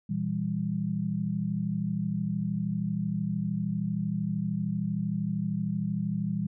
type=chord; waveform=sine; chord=E diminished; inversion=second; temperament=just; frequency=118.67 / 164.81 / 197.78 Hz; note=Bb2 / E3 / G3; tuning=+31 / 0 / +16 cents; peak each=-35 / -31 / -30 dBFS; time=0.09-6.47 s; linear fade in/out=10 ms; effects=none